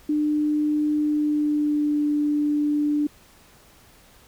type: tone with pitch glide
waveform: sine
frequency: 300 to 295.4 Hz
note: D4 to D4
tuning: +37 to +10 cents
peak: -19 dBFS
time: 0.09-3.07 s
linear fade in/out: 5 ms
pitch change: -27 cents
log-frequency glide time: 1-2.04 s
effects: pink hiss -53 dBFS RMS until 4.27 s